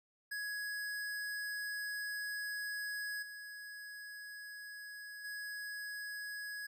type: tone with level steps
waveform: square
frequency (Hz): 1671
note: G#6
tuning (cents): +10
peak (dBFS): -39 / -47 / -42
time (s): 0.31-6.67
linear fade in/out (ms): 10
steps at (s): 3.22 / 5.24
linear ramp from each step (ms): 10
effects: none